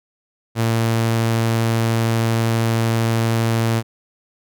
sawtooth tone, 114.1 Hz, A#2, 37 cents flat, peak -12 dBFS, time 0.55-3.83 s, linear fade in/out 50 ms, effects none

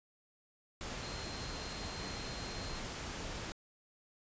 sine tone in noise, 4183 Hz, C8, 1 cent flat, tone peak -49 dBFS, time 1.03-2.79 s, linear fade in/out 0 ms, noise pink, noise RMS -42 dBFS, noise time 0.81-3.52 s, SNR -10 dB, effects resampled to 16000 Hz

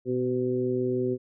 harmonic tone with a mistuned harmonic, 126 Hz, B2, 35 cents sharp, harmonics 1 / 2 / 3 / 4, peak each -33 / -30 / -26 / -35 dBFS, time 0.05-1.18 s, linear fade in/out 50 ms, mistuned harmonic 1, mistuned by -39 cents, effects none

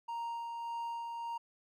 triangle tone with tremolo, 932.3 Hz, A#5, in tune, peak -34 dBFS, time 0.08-1.38 s, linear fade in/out 10 ms, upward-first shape sine, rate 1.7 Hz, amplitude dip 30%, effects none

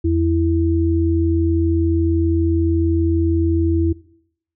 sine tone pair together, 84 / 330.7 Hz, E2 / E4, +33 / +6 cents, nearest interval 2 octaves, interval 2373 cents, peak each -17 dBFS, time 0.04-3.93 s, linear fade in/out 10 ms, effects noise-tail reverb RT60 0.7 s tail -20 dB re dry

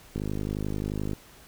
click train, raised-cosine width 3 ms, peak -18 dBFS, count 51, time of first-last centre 0.16-1.133 s, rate 51.4 Hz, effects pink hiss -52 dBFS RMS until 1.47 s

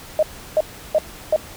sine tone bursts, 620 Hz, D#5, 6 cents flat, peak -12 dBFS, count 4, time 0.19-1.362 s, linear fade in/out 2 ms, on 38 ms, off 340 ms, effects pink hiss -39 dBFS RMS until 1.56 s

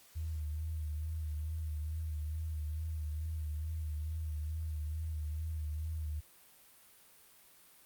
sine tone with vibrato, 77.78 Hz, D#2, in tune, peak -35 dBFS, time 0.15-6.21 s, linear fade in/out 20 ms, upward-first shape sine, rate 2.3 Hz, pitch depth 51 cents each way, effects white hiss -61 dBFS RMS until 7.85 s + Opus 48 kbps

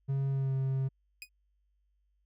triangle tone with pitch glide, 136.6 to 133.56 Hz, C#3 to C3, -25 to +36 cents, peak -26 dBFS, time 0.08-0.89 s, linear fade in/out 20 ms, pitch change -39 cents, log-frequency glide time 0.3-0.54 s
sawtooth tone with exponential decay, 2489 Hz, D#7, in tune, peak -34 dBFS, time 1.22-1.29 s, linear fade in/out 1 ms, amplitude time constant 15 ms
effects added 50 Hz sine -70 dBFS peak until 2.25 s

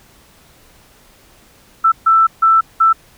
sine tone bursts at uneven times, 1327 Hz, E6, 11 cents sharp, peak -7 dBFS, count 4, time 1.84-1.92 / 2.06-2.27 / 2.42-2.61 / 2.8-2.93 s, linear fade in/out 10 ms, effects pink hiss -48 dBFS RMS until 3.17 s

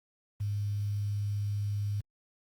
sine tone with quantisation, 102.6 Hz, G#2, 21 cents flat, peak -29 dBFS, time 0.4-2.01 s, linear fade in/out 10 ms, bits 9, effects Opus 24 kbps

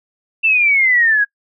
sine exponential sweep, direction down, 2700 to 1628 Hz, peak -10 dBFS, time 0.43-1.25 s, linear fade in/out 20 ms, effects noise-tail reverb RT60 0.1 s tail -23 dB re dry

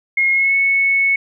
sine tone with pitch glide, 2152 to 2206 Hz, C7 to C#7, +48 to -9 cents, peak -12 dBFS, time 0.17-1.16 s, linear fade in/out 5 ms, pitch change +43 cents, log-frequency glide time 0.32-0.55 s, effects none

